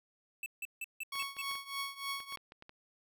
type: tone bursts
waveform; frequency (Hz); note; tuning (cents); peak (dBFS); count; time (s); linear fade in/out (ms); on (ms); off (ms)
square; 2642; E7; +3; -38; 6; 0.43-1.416; 2; 31; 160
type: tone with tremolo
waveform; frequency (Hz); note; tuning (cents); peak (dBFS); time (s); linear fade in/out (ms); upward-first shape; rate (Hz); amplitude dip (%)
15% pulse; 1108.7; C#6; 0; -28; 1.12-2.36; 5; triangle; 3.3; 90
type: clicks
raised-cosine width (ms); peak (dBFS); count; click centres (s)
0.3; -35; 11; 1.155 / 1.224 / 1.367 / 1.513 / 1.554 / 2.203 / 2.324 / 2.373 / 2.521 / 2.624 / 2.694
effects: none